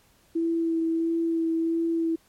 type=tone with vibrato; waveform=sine; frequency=329.6 Hz; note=E4; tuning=in tune; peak=-22 dBFS; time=0.35-2.16 s; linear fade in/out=10 ms; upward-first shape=sine; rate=1.5 Hz; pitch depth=15 cents each way; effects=pink hiss -61 dBFS RMS until 2.28 s + MP3 64 kbps